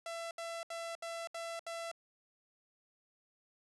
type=tone bursts; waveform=sawtooth; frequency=670 Hz; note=E5; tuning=28 cents sharp; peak=-36 dBFS; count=6; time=0.06-1.915 s; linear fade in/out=2 ms; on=250 ms; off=71 ms; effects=resampled to 24000 Hz